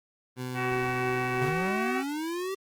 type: tone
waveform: 20% pulse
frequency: 126.7 Hz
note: B2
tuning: 45 cents sharp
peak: -27 dBFS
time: 0.36-1.53 s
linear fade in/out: 50 ms
type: harmonic tone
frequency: 377.2 Hz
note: F#4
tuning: 33 cents sharp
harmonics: 1 / 2 / 3 / 4 / 5 / 6 / 7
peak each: -31 / -34 / -36 / -37 / -38 / -39 / -39 dBFS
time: 0.54-2.04 s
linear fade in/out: 50 ms
type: linear sweep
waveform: square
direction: up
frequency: 132.6 to 392 Hz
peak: -31 dBFS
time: 1.41-2.55 s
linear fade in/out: 10 ms
effects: Opus 32 kbps